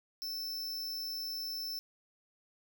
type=tone; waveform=square; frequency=5310 Hz; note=E8; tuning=12 cents sharp; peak=-37 dBFS; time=0.22-1.79 s; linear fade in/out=0 ms; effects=none